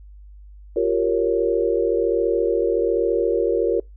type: chord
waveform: sine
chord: G half-diminished seventh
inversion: third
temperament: equal with one note detuned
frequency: 350.8 / 392 / 466.2 / 554.4 Hz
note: F4 / G4 / Bb4 / Db5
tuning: +8 / 0 / 0 / 0 cents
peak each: -23 / -24 / -20 / -25 dBFS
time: 0.76-3.8 s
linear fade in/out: 5 ms
effects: noise-tail reverb RT60 0.2 s tail -26 dB re dry + added 50 Hz sine -40 dBFS peak until 3.96 s